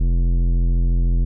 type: tone with tanh clipping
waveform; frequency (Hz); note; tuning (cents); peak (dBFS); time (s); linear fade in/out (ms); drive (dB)
sine; 43.06; F1; -24; -16; 0-1.25; 10; 13
effects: none